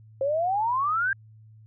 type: exponential sweep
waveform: sine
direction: up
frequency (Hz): 528 to 1621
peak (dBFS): -22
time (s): 0.21-1.13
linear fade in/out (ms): 2
effects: added 109 Hz sine -48 dBFS peak until 1.66 s